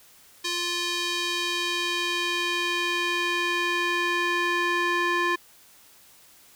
square tone with band-pass filter sweep, 349.1 Hz, F4, 1 cent flat, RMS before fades -26 dBFS, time 0.44-5.36 s, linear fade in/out 10 ms, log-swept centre 4300 to 1600 Hz, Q 1.3, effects white hiss -54 dBFS RMS until 6.55 s

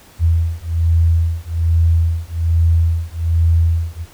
sine beating tone pair, 82.41 / 83.61 Hz, E2 / E2, 0 / +25 cents, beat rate 1.2 Hz, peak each -15 dBFS, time 0.19-4.06 s, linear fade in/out 50 ms, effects pink hiss -45 dBFS RMS until 4.13 s

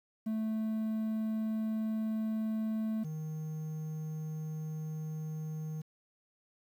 triangle tone pair in turn, 219.2 / 156 Hz, A3 / D#3, -6 / +5 cents, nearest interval tritone, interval 589 cents, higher first, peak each -29 / -34 dBFS, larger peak first, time 0.26-3.04 / 3.04-5.82 s, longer neither, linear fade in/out 10 ms, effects 10-bit

